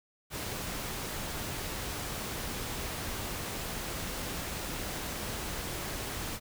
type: noise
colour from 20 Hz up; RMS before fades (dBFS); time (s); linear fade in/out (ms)
pink; -37; 0.3-6.4; 50
effects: none